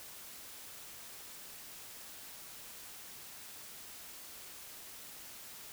silence, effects white hiss -50 dBFS RMS until 5.72 s

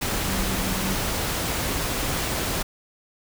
sine tone in noise, 191.1 Hz, G3, 44 cents flat, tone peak -29 dBFS, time 0.27-0.96 s, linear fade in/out 10 ms, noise pink, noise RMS -26 dBFS, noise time 0.01-2.63 s, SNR -6 dB, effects none

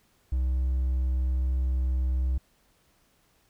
triangle tone with hard clipping, 64.2 Hz, C2, 32 cents flat, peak -24 dBFS, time 0.32-2.38 s, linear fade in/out 5 ms, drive 5 dB, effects pink hiss -66 dBFS RMS until 3.49 s

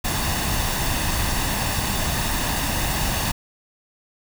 pink noise with comb filter, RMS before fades -23 dBFS, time 0.04-3.32 s, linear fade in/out 10 ms, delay 1.1 ms, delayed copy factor +0.5, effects none

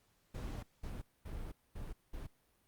brown noise bursts at uneven times, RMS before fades -43 dBFS, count 5, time 0.34-0.63 / 0.83-1.02 / 1.25-1.52 / 1.75-1.93 / 2.13-2.27 s, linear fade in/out 10 ms, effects pink hiss -74 dBFS RMS until 2.67 s + Opus 48 kbps

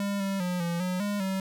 square tone with pitch steps, 200.6 / 195.6 / 179.3 / 170.9 / 182.1 / 204.4 / 191.2 Hz, G3 / G3 / F3 / F3 / F#3 / G#3 / G3, +40 / -4 / +46 / -37 / -27 / -27 / -43 cents, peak -28 dBFS, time 0-1.4 s, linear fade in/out 2 ms, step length 200 ms, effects none

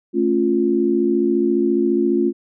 sine chord, A augmented, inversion none, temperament equal with one note detuned, 220 / 274.8 / 349.2 Hz, A3 / C#4 / E#4, 0 / -15 / 0 cents, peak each -21 / -20 / -17 dBFS, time 0.13-2.33 s, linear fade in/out 50 ms, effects none

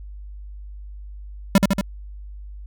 square tone with echo, 196 Hz, G3, in tune, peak -10 dBFS, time 1.55-1.58 s, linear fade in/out 2 ms, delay 77 ms, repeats 3, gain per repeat -3 dB, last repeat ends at 1.811 s, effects added 50 Hz sine -34 dBFS peak until 2.66 s

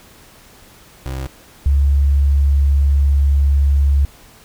30% pulse / sine tone pair in turn, 65.9 / 70.08 Hz, C2 / C#2, +13 / +19 cents, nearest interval minor second, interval 106 cents, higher second, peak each -20 / -10 dBFS, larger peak second, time 1.06-1.27 / 1.66-4.05 s, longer second, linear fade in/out 0 ms, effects pink hiss -45 dBFS RMS until 4.44 s

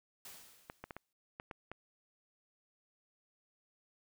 white noise with exponential decay, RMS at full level -49 dBFS, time 0.25-1.13 s, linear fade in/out 2 ms, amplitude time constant 190 ms
clicks, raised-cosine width 0.5 ms, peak -29 dBFS, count 7, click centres 0.699 / 0.84 / 0.908 / 0.966 / 1.399 / 1.512 / 1.716 s
effects none

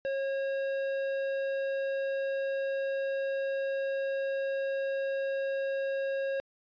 sine tone with tanh clipping, 544 Hz, C#5, 33 cents flat, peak -31 dBFS, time 0.05-6.4 s, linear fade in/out 0 ms, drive 12 dB, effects resampled to 11025 Hz

